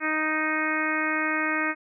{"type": "harmonic tone", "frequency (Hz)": 311.1, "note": "D#4", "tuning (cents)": 0, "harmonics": [1, 2, 3, 4, 5, 6, 7, 8], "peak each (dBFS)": [-30, -35, -36, -31, -30, -30, -31, -35], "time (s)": [0, 1.75], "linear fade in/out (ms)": 50, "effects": []}